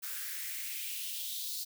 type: noise with high-pass filter sweep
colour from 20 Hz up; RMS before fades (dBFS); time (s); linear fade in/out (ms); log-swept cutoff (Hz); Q
blue; -39; 0.02-1.65; 20; 1400 to 4400; 3.6
effects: none